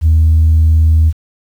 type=tone; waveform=sine; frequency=79.6 Hz; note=D#2; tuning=40 cents sharp; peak=-4 dBFS; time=0.01-1.13 s; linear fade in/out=50 ms; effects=tanh soft clip ceiling -3 dBFS + 7-bit

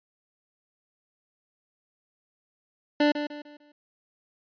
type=tone with echo; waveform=25% pulse; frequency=294.7 Hz; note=D4; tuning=6 cents sharp; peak=-15 dBFS; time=3-3.12 s; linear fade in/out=5 ms; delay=150 ms; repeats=4; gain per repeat=-9 dB; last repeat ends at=3.72 s; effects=resampled to 11025 Hz

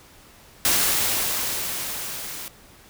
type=noise with level ramp; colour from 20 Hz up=white; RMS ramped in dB=-19 to -35 dBFS; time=0.65-2.48 s; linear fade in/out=0 ms; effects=pink hiss -50 dBFS RMS until 2.89 s

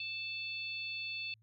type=harmonic tone; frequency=880 Hz; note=A5; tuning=in tune; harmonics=3 / 4 / 5; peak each=-39 / -46 / -45 dBFS; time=0-1.34 s; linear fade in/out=2 ms; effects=added 110 Hz sine -64 dBFS peak until 1.42 s

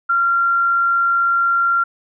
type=tone; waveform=sine; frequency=1379 Hz; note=F6; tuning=22 cents flat; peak=-13 dBFS; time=0.09-1.84 s; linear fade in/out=10 ms; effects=none

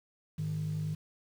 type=tone pair together; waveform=sine; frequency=104.19 / 155.3 Hz; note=G#2 / D#3; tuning=+6 / -3 cents; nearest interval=perfect fifth; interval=691 cents; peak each=-37 / -31 dBFS; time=0.38-0.95 s; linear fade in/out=10 ms; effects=tanh soft clip ceiling -27 dBFS + 9-bit

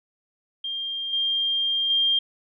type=tone with level steps; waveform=sine; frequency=3199 Hz; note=G7; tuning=34 cents sharp; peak=-27 / -21 / -18 dBFS; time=0.64-2.19 s; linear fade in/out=5 ms; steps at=1.13 / 1.9 s; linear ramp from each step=2 ms; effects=none

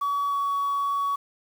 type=tone with pitch glide; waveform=sine; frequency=1134 to 1125.5 Hz; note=C#6 to C#6; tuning=+39 to +26 cents; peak=-21 dBFS; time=0.01-1.16 s; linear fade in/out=10 ms; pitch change=-13 cents; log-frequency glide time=0.29-0.35 s; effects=tanh soft clip ceiling -21 dBFS + 8-bit

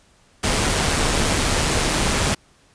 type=noise with amplitude modulation; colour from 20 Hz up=pink; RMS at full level=-18 dBFS; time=0.43-2.35 s; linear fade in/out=10 ms; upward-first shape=sine; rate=149 Hz; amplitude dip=35%; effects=pink hiss -56 dBFS RMS until 2.74 s + resampled to 22050 Hz

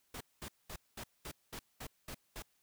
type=noise bursts; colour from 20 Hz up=pink; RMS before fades=-45 dBFS; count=9; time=0.14-2.423 s; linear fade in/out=5 ms; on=67 ms; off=210 ms; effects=white hiss -75 dBFS RMS until 2.62 s

